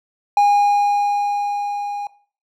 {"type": "tone with level ramp", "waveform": "triangle", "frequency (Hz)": 817, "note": "G#5", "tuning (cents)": -29, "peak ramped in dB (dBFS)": [-8, -22], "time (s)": [0.37, 2.07], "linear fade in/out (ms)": 2, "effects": ["noise-tail reverb RT60 0.4 s tail -17 dB re dry"]}